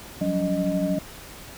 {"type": "tone cluster", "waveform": "sine", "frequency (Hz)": [178.1, 190.8, 283, 618], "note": ["F3", "G3", "C#4", "D#5"], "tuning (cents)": [34, -47, 36, -12], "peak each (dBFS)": -27, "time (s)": [0.21, 0.99], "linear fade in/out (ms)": 5, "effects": ["pink hiss -42 dBFS RMS until 1.57 s"]}